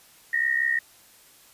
sine tone pair together, 1842 / 1907.6 Hz, A#6 / A#6, -21 / +39 cents, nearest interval minor second, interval 60 cents, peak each -23 / -25 dBFS, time 0.33-0.79 s, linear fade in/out 5 ms, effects white hiss -54 dBFS RMS until 1.53 s + resampled to 32000 Hz

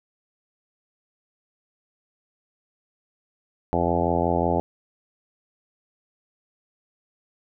harmonic tone with a mistuned harmonic, 85.5 Hz, F2, 36 cents flat, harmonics 1 / 2 / 3 / 4 / 5 / 6 / 7 / 8 / 9 / 10, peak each -29 / -29 / -29 / -29 / -29 / -29 / -29 / -29 / -29 / -29 dBFS, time 3.73-4.6 s, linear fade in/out 0 ms, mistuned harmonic 1, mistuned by -36 cents, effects none

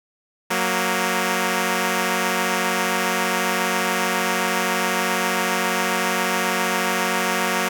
5% pulse tone pair together, 185.01 / 233.1 Hz, F#3 / A#3, 0 / 0 cents, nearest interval major third, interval 400 cents, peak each -11 dBFS, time 0.5-7.69 s, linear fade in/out 10 ms, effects none

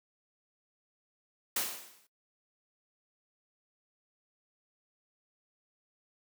white noise with exponential decay, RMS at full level -29 dBFS, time 1.56-2.07 s, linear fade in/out 5 ms, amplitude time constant 110 ms, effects noise-tail reverb RT60 0.1 s tail -18 dB re dry + high-pass 200 Hz 12 dB/octave

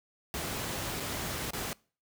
pink noise with dropouts, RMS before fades -35 dBFS, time 0.34-1.73 s, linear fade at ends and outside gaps 0 ms, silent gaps 1-1.004 / 1.506-1.534 s, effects noise-tail reverb RT60 0.4 s tail -24 dB re dry + high-pass 60 Hz 12 dB/octave

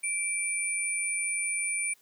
sine tone pair together, 2339 / 9356 Hz, D7 / D9, -8 / -8 cents, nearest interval 2 octaves, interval 2400 cents, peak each -31 / -30 dBFS, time 0.03-1.94 s, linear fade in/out 10 ms, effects white hiss -63 dBFS RMS until 2.01 s + high-pass 200 Hz 12 dB/octave

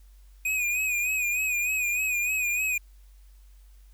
square tone with vibrato, 2481 Hz, D#7, 6 cents flat, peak -25 dBFS, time 0.45-2.78 s, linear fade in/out 5 ms, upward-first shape sine, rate 3.3 Hz, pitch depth 60 cents each way, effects added 48 Hz sine -49 dBFS peak until 3.93 s + white hiss -66 dBFS RMS until 3.93 s

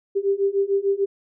sine beating tone pair, 392 / 398.7 Hz, G4 / G4, 0 / +29 cents, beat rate 6.7 Hz, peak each -22 / -21 dBFS, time 0.15-1.06 s, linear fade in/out 20 ms, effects none

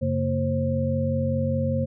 sine tone cluster, 92.8 / 137.8 / 229.6 / 531 Hz, F#2 / C#3 / A#3 / C5, +6 / -10 / -26 / +25 cents, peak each -27 dBFS, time 0.01-1.86 s, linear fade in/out 20 ms, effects none

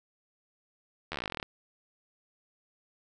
slowing click train, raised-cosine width 0.3 ms, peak -18 dBFS, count 17, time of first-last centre 1.12-1.428 s, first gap 12 ms, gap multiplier 1.06, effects none

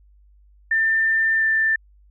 sine tone with pitch glide, 1791 to 1777.6 Hz, A6 to A6, +30 to +17 cents, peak -16 dBFS, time 0.71-1.76 s, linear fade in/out 5 ms, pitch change -13 cents, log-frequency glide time 1.38-1.43 s, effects added 50 Hz sine -50 dBFS peak until 2.1 s

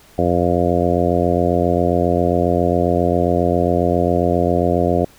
harmonic tone, 87.4 Hz, F2, 2 cents sharp, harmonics 1 / 2 / 3 / 4 / 5 / 6 / 7 / 8, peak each -22 / -22 / -22 / -22 / -22 / -22 / -22 / -22 dBFS, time 0.18-5.05 s, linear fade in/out 5 ms, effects pink hiss -48 dBFS RMS until 5.18 s

